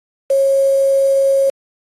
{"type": "tone with quantisation", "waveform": "sine", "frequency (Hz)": 545, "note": "C#5", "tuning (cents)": -29, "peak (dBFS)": -10, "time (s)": [0.3, 1.5], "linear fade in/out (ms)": 5, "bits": 5, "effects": ["AAC 32 kbps"]}